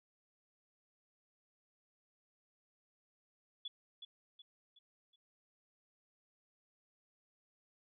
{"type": "tone with echo", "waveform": "sine", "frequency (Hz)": 3422, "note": "A7", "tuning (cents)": -49, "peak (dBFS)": -40, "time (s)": [3.65, 3.68], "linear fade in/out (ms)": 5, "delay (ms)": 370, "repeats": 4, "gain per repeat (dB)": -7, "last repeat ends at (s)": 5.16, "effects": []}